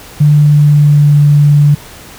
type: tone with pitch glide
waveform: sine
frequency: 148.2 to 146.08 Hz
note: D3 to D3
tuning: +16 to -9 cents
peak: -3 dBFS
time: 0.2-1.75 s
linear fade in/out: 10 ms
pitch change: -25 cents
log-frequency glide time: 0.34-1.2 s
effects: pink hiss -33 dBFS RMS until 2.18 s